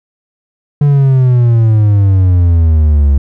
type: exponential sweep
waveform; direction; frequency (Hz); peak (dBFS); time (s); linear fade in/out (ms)
triangle; down; 146.83 to 68.6; -3; 0.81-3.18; 5
effects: none